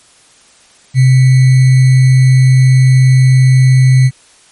sine tone with sample-and-hold, 129.8 Hz, C3, 13 cents flat, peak -3 dBFS, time 0.94-4.11 s, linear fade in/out 50 ms, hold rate 2100 Hz, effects white hiss -45 dBFS RMS until 4.51 s + MP3 48 kbps

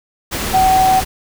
sine tone in noise, 756 Hz, F#5, 37 cents sharp, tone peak -9 dBFS, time 0.53-1.01 s, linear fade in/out 20 ms, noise pink, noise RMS -21 dBFS, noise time 0.31-1.05 s, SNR +9 dB, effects none

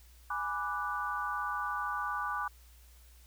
sine chord, G# half-diminished seventh, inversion none, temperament equal, 830.6 / 987.8 / 1174.7 / 1480 Hz, G#5 / B5 / D6 / F#6, 0 / 0 / 0 / 0 cents, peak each -40 / -40 / -35 / -38 dBFS, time 0.3-2.48 s, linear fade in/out 5 ms, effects added 60 Hz sine -55 dBFS peak until 3.26 s + white hiss -63 dBFS RMS until 3.26 s

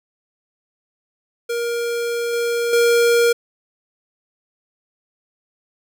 square tone with level steps, 471 Hz, A#4, 18 cents sharp, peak -21 / -19 / -13 dBFS, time 1.49-3.33 s, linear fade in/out 10 ms, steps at 2.33 / 2.73 s, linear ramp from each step 2 ms, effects none

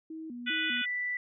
sine tone with vibrato, 278 Hz, C#4, 5 cents sharp, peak -38 dBFS, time 0.1-0.82 s, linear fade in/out 5 ms, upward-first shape square, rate 2.5 Hz, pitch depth 240 cents each way
harmonic tone, 493.9 Hz, B4, in tune, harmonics 3 / 4 / 5 / 6 / 7, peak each -33 / -34 / -35 / -36 / -36 dBFS, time 0.46-0.86 s, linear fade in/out 20 ms
sine tone, 1975.5 Hz, B6, in tune, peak -30 dBFS, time 0.77-1.17 s, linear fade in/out 2 ms
effects none

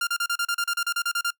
sawtooth tone bursts, 1396.9 Hz, F6, in tune, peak -19 dBFS, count 14, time 0.01-1.306 s, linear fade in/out 5 ms, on 61 ms, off 34 ms, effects noise-tail reverb RT60 0.1 s tail -23 dB re dry

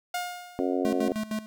sawtooth tone with exponential decay, 713 Hz, F5, 36 cents sharp, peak -23 dBFS, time 0.14-0.93 s, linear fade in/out 5 ms, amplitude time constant 170 ms
harmonic tone, 90.8 Hz, F#2, 32 cents flat, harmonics 3 / 4 / 5 / 6 / 7 / 8, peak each -28 / -30 / -32 / -34 / -35 / -36 dBFS, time 0.59-1.12 s, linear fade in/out 0 ms
square tone with tremolo, 216 Hz, A3, 32 cents flat, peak -28 dBFS, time 0.85-1.46 s, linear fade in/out 0 ms, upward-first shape square, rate 6.5 Hz, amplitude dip 80%
effects none

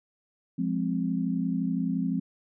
sine chord, F minor, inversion none, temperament equal with one note detuned, 175.93 / 207.7 / 261.6 Hz, F3 / Ab3 / C4, +13 / 0 / 0 cents, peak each -29 / -31 / -29 dBFS, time 0.58-2.2 s, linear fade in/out 10 ms, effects none

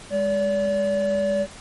triangle tone pair together, 204.6 / 573.7 Hz, G#3 / D5, -26 / -41 cents, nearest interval octave + tritone, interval 1785 cents, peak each -25 / -18 dBFS, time 0.1-1.47 s, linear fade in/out 50 ms, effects pink hiss -42 dBFS RMS until 1.6 s + MP3 48 kbps

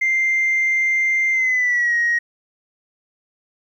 sine tone with pitch glide, 2093 to 1886.3 Hz, C7 to A#6, 0 to +20 cents, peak -14 dBFS, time 0.01-2.19 s, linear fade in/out 10 ms, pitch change -180 cents, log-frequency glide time 1.32-1.95 s, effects tanh soft clip ceiling -12 dBFS + 9-bit

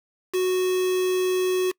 triangle tone with quantisation, 369 Hz, F#4, 5 cents flat, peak -18 dBFS, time 0.33-1.72 s, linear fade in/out 20 ms, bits 5, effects noise-tail reverb RT60 0.1 s tail -25 dB re dry

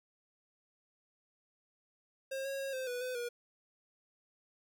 square tone with pitch steps, 536 / 547 / 544 / 520 / 491.3 / 506 / 479.6 Hz, C5 / C#5 / C#5 / C5 / B4 / B4 / A#4, +42 / -23 / -33 / -11 / -9 / +42 / +49 cents, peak -37 dBFS, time 2.31-3.29 s, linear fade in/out 10 ms, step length 140 ms, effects none

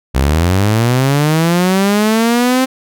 sawtooth linear sweep, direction up, 61.74 to 263 Hz, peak -6 dBFS, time 0.14-2.66 s, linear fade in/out 20 ms, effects none

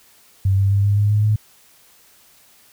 sine tone with pitch steps, 96.6 / 98.23 / 99.89 / 101.58 / 103.29 / 105.04 / 106.81 Hz, G2 / G2 / G2 / G#2 / G#2 / G#2 / G#2, -25 / +4 / +33 / -38 / -9 / +20 / +49 cents, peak -13 dBFS, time 0.45-1.36 s, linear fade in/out 5 ms, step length 130 ms, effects white hiss -52 dBFS RMS until 2.72 s

